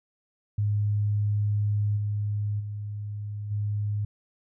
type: tone with level steps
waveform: sine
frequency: 103.83 Hz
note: G#2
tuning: in tune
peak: -22 / -25 / -31 / -25 dBFS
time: 0.58-4.05 s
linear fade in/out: 5 ms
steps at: 1.96 / 2.59 / 3.5 s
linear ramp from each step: 20 ms
effects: none